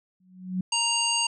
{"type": "tone with exponential growth", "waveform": "sine", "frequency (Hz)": 184.5, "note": "F#3", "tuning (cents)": -5, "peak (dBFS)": -22, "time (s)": [0.2, 0.61], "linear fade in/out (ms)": 5, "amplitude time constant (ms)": 89}
{"type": "harmonic tone", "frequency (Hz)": 932.3, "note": "A#5", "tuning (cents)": 0, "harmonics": [1, 3, 5, 7, 9], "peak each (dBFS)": [-30, -26, -29, -31, -30], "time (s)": [0.72, 1.27], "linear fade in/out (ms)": 5}
{"effects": []}